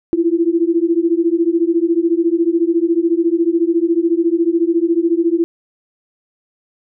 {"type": "beating tone pair", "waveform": "sine", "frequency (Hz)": [329.6, 343.6], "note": ["E4", "F4"], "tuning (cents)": [0, -28], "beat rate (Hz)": 14, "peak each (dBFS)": -15, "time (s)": [0.13, 5.44], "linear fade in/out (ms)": 0, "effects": []}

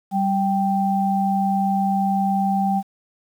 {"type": "tone pair together", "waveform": "sine", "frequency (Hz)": [194.7, 784], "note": ["G3", "G5"], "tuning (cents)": [-12, 0], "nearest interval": "2 octaves", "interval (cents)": 2412, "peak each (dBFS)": -20, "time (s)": [0.11, 2.83], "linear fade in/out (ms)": 50, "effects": ["8-bit"]}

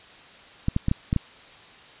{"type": "clicks", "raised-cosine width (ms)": 5, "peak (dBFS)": -9, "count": 6, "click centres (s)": [0.684, 0.764, 0.884, 0.914, 1.129, 1.163], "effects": ["white hiss -48 dBFS RMS until 2 s", "resampled to 8000 Hz"]}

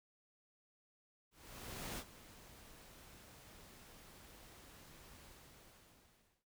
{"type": "noise with ADSR envelope", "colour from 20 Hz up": "pink", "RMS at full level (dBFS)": -44, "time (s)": [1.31, 6.45], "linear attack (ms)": 670, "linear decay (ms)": 59, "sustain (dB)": -15, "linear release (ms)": 1200, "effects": []}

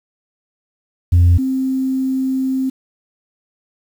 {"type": "tone pair in turn", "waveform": "sine", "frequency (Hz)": [87.31, 262.9], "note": ["F2", "C4"], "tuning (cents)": [0, 8], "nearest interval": "octave + perfect fifth", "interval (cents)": 1908, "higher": "second", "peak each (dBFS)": [-5, -15], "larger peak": "first", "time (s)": [[1.12, 1.38], [1.38, 2.7]], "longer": "second", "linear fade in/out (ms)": 10, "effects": ["tanh soft clip ceiling -6 dBFS", "7-bit"]}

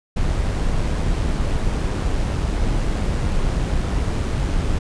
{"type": "noise with amplitude modulation", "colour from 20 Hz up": "brown", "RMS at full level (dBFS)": -19, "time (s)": [0.16, 4.79], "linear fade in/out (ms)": 10, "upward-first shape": "sine", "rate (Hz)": 101, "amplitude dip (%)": 25, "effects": ["resampled to 22050 Hz"]}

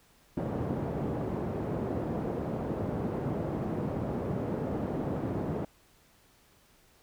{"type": "band-pass noise", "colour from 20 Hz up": "pink", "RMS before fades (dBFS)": -33, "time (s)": [0.37, 5.65], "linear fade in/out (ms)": 5, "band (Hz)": [120, 550], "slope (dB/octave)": 12, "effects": ["pink hiss -63 dBFS RMS until 7.02 s"]}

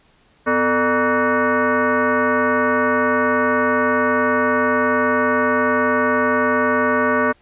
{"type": "tone with frequency modulation", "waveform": "sine", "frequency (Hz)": 444.7, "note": "A4", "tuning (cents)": 18, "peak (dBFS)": -14, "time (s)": [0.46, 7.33], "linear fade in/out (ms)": 20, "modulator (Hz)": 348, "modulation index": 3.7, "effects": ["pink hiss -56 dBFS RMS until 7.41 s", "resampled to 8000 Hz"]}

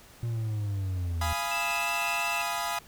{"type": "linear sweep", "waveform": "triangle", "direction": "down", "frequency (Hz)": [118.6, 77.78], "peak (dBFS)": -26, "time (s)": [0.23, 1.33], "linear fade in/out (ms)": 0}
{"type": "chord", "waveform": "sawtooth", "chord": "F half-diminished seventh", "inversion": "none", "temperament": "equal with one note detuned", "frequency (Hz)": [689.6, 830.6, 987.8, 1244.5], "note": ["F5", "Ab5", "Cb6", "Eb6"], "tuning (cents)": [-22, 0, 0, 0], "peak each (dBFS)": -31, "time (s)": [1.21, 2.79], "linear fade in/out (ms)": 5}
{"type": "tone with pitch glide", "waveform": "triangle", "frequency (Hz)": [2637, 2654], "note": ["E7", "E7"], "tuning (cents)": [0, 11], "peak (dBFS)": -29, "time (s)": [1.51, 2.42], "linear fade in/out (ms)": 5, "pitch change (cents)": 11, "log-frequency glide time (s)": [1.84, 1.93]}
{"effects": ["pink hiss -53 dBFS RMS until 2.87 s"]}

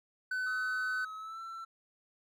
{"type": "tone", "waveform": "triangle", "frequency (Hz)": 1510, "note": "F#6", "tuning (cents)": 35, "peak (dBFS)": -30, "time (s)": [0.31, 1.05], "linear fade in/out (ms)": 5}
{"type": "tone with pitch glide", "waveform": "triangle", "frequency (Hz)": [1282, 1341.1], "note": ["E6", "E6"], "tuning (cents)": [-49, 29], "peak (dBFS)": -39, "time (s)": [0.46, 1.65], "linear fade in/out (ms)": 10, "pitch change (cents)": 78, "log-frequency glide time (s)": [1.16, 1.4]}
{"effects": []}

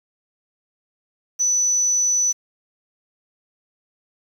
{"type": "tone", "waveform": "sine", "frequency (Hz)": 5970, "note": "F#8", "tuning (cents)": 15, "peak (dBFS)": -16, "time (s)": [1.39, 2.33], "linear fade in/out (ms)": 20, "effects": ["7-bit"]}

